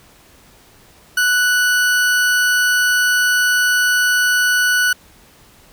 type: tone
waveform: 40% pulse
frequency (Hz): 1480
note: F#6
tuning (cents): 0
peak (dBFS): -12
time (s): 1.17-4.93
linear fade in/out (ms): 5
effects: pink hiss -48 dBFS RMS until 5.72 s